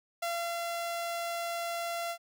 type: tone with ADSR envelope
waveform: sawtooth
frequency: 683 Hz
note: F5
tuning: 39 cents flat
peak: -27 dBFS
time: 0.22-2.18 s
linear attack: 8 ms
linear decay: 330 ms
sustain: -2 dB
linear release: 74 ms
effects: none